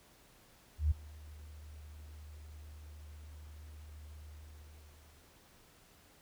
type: tone with ADSR envelope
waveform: sine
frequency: 75.5 Hz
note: D2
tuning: 48 cents sharp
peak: -24 dBFS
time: 0.78-5.38 s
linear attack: 130 ms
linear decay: 13 ms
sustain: -24 dB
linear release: 1100 ms
effects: pink hiss -63 dBFS RMS until 6.21 s